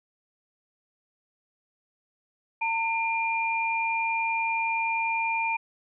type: tone pair together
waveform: sine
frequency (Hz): 905.2 / 2400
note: A5 / D7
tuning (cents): +49 / +37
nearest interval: octave + perfect fourth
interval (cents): 1688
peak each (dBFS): -27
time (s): 2.61-5.57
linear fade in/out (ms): 10
effects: none